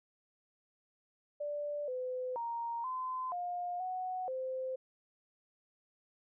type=tone with pitch steps; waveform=sine; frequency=586 / 507 / 933 / 1026 / 710 / 740 / 519 Hz; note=D5 / B4 / A#5 / C6 / F5 / F#5 / C5; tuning=-4 / +45 / +1 / -34 / +28 / 0 / -14 cents; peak=-35 dBFS; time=1.4-4.76 s; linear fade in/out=10 ms; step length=480 ms; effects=none